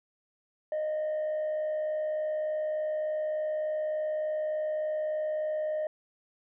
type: tone with frequency modulation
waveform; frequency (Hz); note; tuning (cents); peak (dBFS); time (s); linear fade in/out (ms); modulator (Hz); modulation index
sine; 616; D#5; -17; -26; 0.72-5.87; 2; 63.4; 0.22
effects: tanh soft clip ceiling -27 dBFS